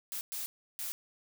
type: noise bursts at uneven times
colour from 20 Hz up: blue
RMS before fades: -38 dBFS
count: 3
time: 0.12-0.21 / 0.32-0.46 / 0.79-0.92 s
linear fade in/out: 0 ms
effects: none